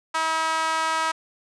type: tone with high-pass filter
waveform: sawtooth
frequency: 321 Hz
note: E4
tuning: 46 cents flat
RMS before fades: -24 dBFS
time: 0.14-1.12 s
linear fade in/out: 10 ms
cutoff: 1100 Hz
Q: 2.9
effects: resampled to 22050 Hz + 9-bit